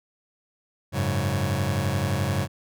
sawtooth chord, F# suspended second, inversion none, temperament just, 92.5 / 104.06 / 138.75 Hz, F#2 / G#2 / C#3, 0 / +4 / +2 cents, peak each -23 dBFS, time 0.92-2.48 s, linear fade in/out 50 ms, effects none

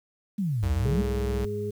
sine exponential two-way sweep, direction down then up, 214.8 to 75.4 to 214.8 Hz, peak -24 dBFS, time 0.38-1.02 s, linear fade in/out 10 ms, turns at 0.73 s
square tone with pitch glide, 64.2 to 63.79 Hz, C2 to C2, -32 to -43 cents, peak -28 dBFS, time 0.63-1.45 s, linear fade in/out 0 ms, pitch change -11 cents, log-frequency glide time 0.74-0.84 s
harmonic tone, 103.83 Hz, G#2, in tune, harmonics 1 / 2 / 4, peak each -33 / -36 / -30 dBFS, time 0.85-1.71 s, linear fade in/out 10 ms
effects 9-bit

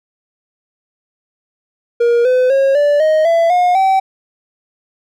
triangle tone with pitch steps, 473 / 506.9 / 543.3 / 582.3 / 624.1 / 668.9 / 716.9 / 768.4 Hz, A#4 / B4 / C#5 / D5 / D#5 / E5 / F5 / G5, +25 / +45 / -35 / -15 / +5 / +25 / +45 / -35 cents, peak -7 dBFS, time 2-4 s, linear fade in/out 10 ms, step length 250 ms, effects none

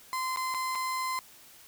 35% pulse tone with dropouts, 1034 Hz, C6, 21 cents flat, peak -28 dBFS, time 0.13-1.19 s, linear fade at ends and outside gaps 0 ms, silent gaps 0.361-0.372 / 0.541-0.546 / 0.751-0.755 s, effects white hiss -54 dBFS RMS until 1.67 s

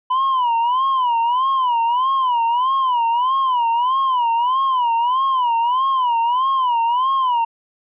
triangle tone with vibrato, 996 Hz, B5, 14 cents sharp, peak -13 dBFS, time 0.1-7.45 s, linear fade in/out 10 ms, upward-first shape sine, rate 1.6 Hz, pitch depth 140 cents each way, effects resampled to 8000 Hz

